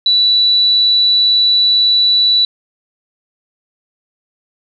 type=tone; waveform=sine; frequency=3951 Hz; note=B7; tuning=in tune; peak=-8 dBFS; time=0.06-2.45 s; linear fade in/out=2 ms; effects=none